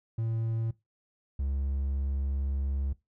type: tone pair in turn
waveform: triangle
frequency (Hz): 113.2 / 68.69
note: A2 / C#2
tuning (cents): +50 / -15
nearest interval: major sixth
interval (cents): 865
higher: first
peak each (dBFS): -26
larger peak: neither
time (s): 0.18-0.71 / 1.39-2.93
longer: second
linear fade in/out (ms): 5
effects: noise-tail reverb RT60 0.2 s tail -20 dB re dry